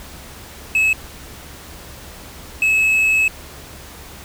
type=tone pair in turn; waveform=triangle; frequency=2586 / 2586 Hz; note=E7 / E7; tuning=-34 / -34 cents; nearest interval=unison; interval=0 cents; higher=neither; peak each=-11 dBFS; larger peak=neither; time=0.75-0.93 / 2.62-3.28 s; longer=second; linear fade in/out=2 ms; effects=added 70 Hz sine -42 dBFS peak until 4.24 s + pink hiss -38 dBFS RMS until 4.24 s